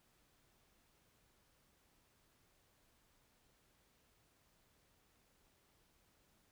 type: silence
effects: pink hiss -74 dBFS RMS until 6.51 s